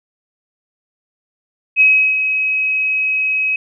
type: tone with ADSR envelope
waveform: sine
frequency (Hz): 2547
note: D#7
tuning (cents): +40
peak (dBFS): -6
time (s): 1.76-3.56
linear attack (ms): 45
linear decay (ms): 350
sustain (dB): -8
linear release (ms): 3
effects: none